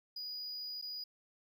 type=tone with dropouts; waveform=triangle; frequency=4917 Hz; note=D#8; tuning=21 cents flat; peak=-39 dBFS; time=0.16-1.04 s; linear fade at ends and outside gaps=5 ms; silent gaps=0.815-0.823 s; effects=none